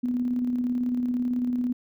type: tone with tremolo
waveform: sine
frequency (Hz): 246.9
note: B3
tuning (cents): 0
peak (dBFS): -22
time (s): 0.03-1.73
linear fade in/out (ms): 10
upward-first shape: square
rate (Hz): 18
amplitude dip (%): 30
effects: none